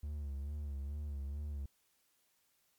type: tone with vibrato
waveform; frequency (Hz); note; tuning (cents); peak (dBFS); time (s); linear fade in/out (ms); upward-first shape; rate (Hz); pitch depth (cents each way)
triangle; 71.7; D2; -41; -36; 0.03-1.66; 5; sine; 2.3; 69
effects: white hiss -75 dBFS RMS until 2.78 s + MP3 96 kbps